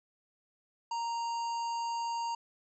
harmonic tone, 931 Hz, A#5, 2 cents flat, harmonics 1 / 3 / 5 / 7 / 8, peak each -32 / -48 / -47 / -52 / -55 dBFS, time 0.91-2.35 s, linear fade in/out 5 ms, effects none

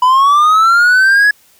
triangle linear sweep, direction up, 987.8 to 1695 Hz, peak -4 dBFS, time 0.02-1.31 s, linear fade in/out 5 ms, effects white hiss -49 dBFS RMS until 1.59 s

